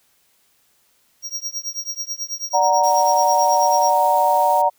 square tone with tremolo, 5640 Hz, F8, 16 cents sharp, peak -22 dBFS, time 1.22-3.94 s, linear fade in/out 50 ms, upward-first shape triangle, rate 9.2 Hz, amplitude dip 100%
sine chord, D augmented, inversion none, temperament equal, 587.3 / 740 / 932.3 Hz, D5 / F#5 / A#5, 0 / 0 / 0 cents, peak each -20 / -18 / -16 dBFS, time 2.53-4.7 s, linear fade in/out 20 ms
blue noise, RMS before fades -35 dBFS, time 2.83-4.62 s, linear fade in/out 10 ms
effects white hiss -61 dBFS RMS until 4.78 s

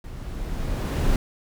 brown noise with level ramp, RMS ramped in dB -37 to -19 dBFS, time 0.04-1.16 s, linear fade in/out 2 ms, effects none

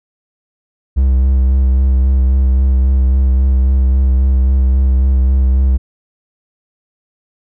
triangle tone with vibrato, 65.41 Hz, C2, in tune, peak -6 dBFS, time 0.96-5.78 s, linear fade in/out 20 ms, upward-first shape sine, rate 3.7 Hz, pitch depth 28 cents each way, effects none

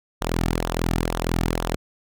sawtooth tone with flanger, 42.05 Hz, E1, 35 cents sharp, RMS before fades -24 dBFS, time 0.21-1.76 s, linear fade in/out 10 ms, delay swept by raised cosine 0.41 to 2.01 ms, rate 2.1 Hz, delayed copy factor -0.65, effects none

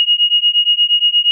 sine beating tone pair, 2871 / 2879.5 Hz, F7 / F#7, +47 / -48 cents, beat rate 8.5 Hz, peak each -13 dBFS, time 0-1.31 s, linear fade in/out 0 ms, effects none

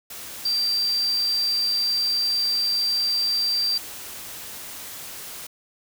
sine tone in noise, 4699 Hz, D8, in tune, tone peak -20 dBFS, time 0.45-3.78 s, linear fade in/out 5 ms, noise white, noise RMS -37 dBFS, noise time 0.1-5.47 s, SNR +14 dB, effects none

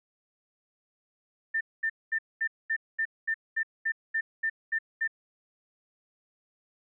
sine tone bursts, 1793 Hz, A6, 32 cents sharp, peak -25 dBFS, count 13, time 1.54-5.077 s, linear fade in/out 10 ms, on 69 ms, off 220 ms, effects none

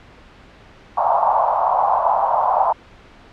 white band-pass noise, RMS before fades -17 dBFS, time 0.97-2.73 s, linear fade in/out 10 ms, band 660 to 1000 Hz, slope 48 dB/octave, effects pink hiss -45 dBFS RMS until 3.32 s + low-pass 3000 Hz 12 dB/octave

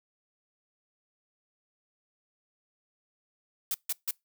blue noise bursts, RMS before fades -30 dBFS, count 3, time 3.71-4.109 s, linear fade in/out 2 ms, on 33 ms, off 150 ms, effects noise-tail reverb RT60 0.2 s tail -25 dB re dry

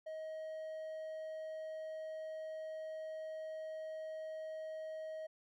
triangle tone, 631 Hz, D#5, 24 cents sharp, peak -40 dBFS, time 0.06-5.27 s, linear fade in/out 10 ms, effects none

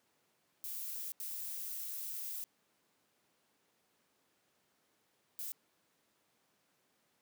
violet noise bursts at uneven times, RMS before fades -42 dBFS, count 3, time 0.64-1.12 / 1.2-2.44 / 5.39-5.52 s, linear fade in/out 0 ms, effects pink hiss -75 dBFS RMS until 7.21 s + high-pass 200 Hz 12 dB/octave

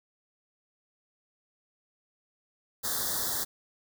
white band-stop noise, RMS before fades -31 dBFS, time 2.83-3.45 s, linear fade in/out 20 ms, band 1900 to 3400 Hz, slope 96 dB/octave, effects none

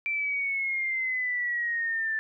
sine exponential sweep, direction down, 2349 to 1760 Hz, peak -26 dBFS, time 0.06-2.19 s, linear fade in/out 0 ms, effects none

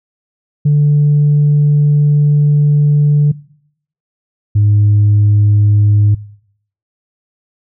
sine tone pair in turn, 146.83 / 103.82 Hz, D3 / G#2, 0 / 0 cents, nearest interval tritone, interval 600 cents, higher first, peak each -5 dBFS, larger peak neither, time 0.65-3.32 / 4.55-6.15 s, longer first, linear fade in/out 10 ms, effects noise-tail reverb RT60 0.7 s tail -22 dB re dry + tanh soft clip ceiling -4 dBFS

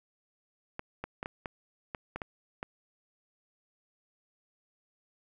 clicks, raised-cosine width 0.5 ms, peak -21 dBFS, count 9, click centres 0.794 / 1.04 / 1.229 / 1.259 / 1.458 / 1.948 / 2.16 / 2.218 / 2.629 s, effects 10-bit

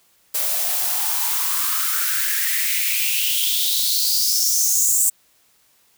blue noise with high-pass filter sweep, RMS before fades -20 dBFS, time 0.34-5.1 s, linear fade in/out 10 ms, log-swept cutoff 550 to 8000 Hz, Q 5.7, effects white hiss -59 dBFS RMS until 5.97 s

